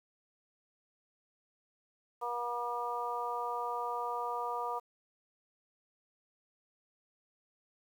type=harmonic tone; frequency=240 Hz; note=B3; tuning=49 cents flat; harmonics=2 / 3 / 4 / 5; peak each=-41 / -40 / -37 / -39 dBFS; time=2.21-4.8 s; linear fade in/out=20 ms; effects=10-bit